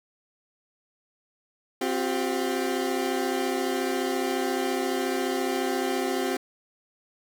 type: chord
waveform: 30% pulse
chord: C suspended fourth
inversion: none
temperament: equal with one note detuned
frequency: 261.6 / 357.6 / 392 Hz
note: C4 / F4 / G4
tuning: 0 / +41 / 0 cents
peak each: -27 dBFS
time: 1.81-6.37 s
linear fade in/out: 5 ms
effects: none